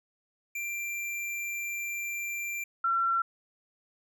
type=tone pair in turn; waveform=square / sine; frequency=2364 / 1357.6 Hz; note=D7 / F6; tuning=+11 / -49 cents; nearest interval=minor seventh; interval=960 cents; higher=first; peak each=-33 / -24 dBFS; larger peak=second; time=0.55-2.64 / 2.84-3.22 s; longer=first; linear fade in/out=5 ms; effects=none